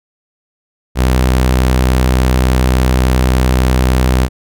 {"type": "tone", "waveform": "sawtooth", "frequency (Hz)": 63.5, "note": "B1", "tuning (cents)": 49, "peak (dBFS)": -5, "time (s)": [0.95, 4.29], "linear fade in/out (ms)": 50, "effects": []}